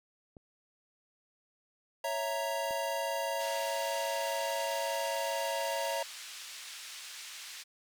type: clicks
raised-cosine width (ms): 2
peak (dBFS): -37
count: 2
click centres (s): 0.368 / 2.709
type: chord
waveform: square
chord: A# diminished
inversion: first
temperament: equal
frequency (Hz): 554.4 / 659.3 / 932.3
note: C#5 / E5 / A#5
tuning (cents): 0 / 0 / 0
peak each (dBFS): -37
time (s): 2.04-6.03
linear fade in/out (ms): 5
type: band-pass noise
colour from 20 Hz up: pink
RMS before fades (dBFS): -46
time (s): 3.39-7.64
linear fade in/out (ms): 20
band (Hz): 2400 to 8400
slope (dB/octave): 12
effects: none